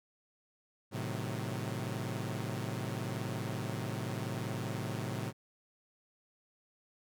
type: chord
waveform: sawtooth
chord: A diminished seventh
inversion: none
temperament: equal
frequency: 110 / 130.81 / 155.56 / 185 Hz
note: A2 / C3 / Eb3 / Gb3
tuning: 0 / 0 / 0 / 0 cents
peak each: -35 / -36 / -40 / -39 dBFS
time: 0.91-5.33 s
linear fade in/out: 50 ms
effects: none